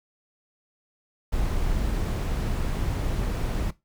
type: noise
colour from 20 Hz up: brown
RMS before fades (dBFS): -26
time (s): 1.32-3.71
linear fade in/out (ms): 10
effects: noise-tail reverb RT60 0.2 s tail -18 dB re dry